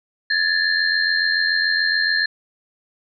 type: tone cluster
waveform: sine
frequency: 1688 / 1775 / 4182 Hz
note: G#6 / A6 / C8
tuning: +28 / +15 / -2 cents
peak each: -21 / -20 / -22 dBFS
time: 0.3-2.26 s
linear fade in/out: 5 ms
effects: none